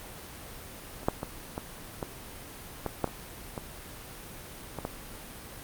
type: clicks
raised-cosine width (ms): 1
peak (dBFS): -29 / -9 / -18 / -18 / -18 / -16 / -11 / -24 / -20 / -20 / -17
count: 11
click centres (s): 1.032 / 1.085 / 1.231 / 1.579 / 2.028 / 2.863 / 3.043 / 3.076 / 3.578 / 4.787 / 4.851
effects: pink hiss -44 dBFS RMS until 5.63 s + Opus 32 kbps